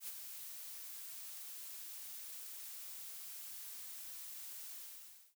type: noise with ADSR envelope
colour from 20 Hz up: blue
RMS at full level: -43 dBFS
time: 0-5.35 s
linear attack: 80 ms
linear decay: 30 ms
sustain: -6 dB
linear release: 610 ms
effects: none